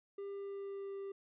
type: tone with pitch glide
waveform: triangle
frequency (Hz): 398.6 to 394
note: G4 to G4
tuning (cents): +29 to +9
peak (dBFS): -39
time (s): 0.18-1.12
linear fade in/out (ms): 5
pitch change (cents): -20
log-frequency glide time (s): 0.31-0.97
effects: resampled to 8000 Hz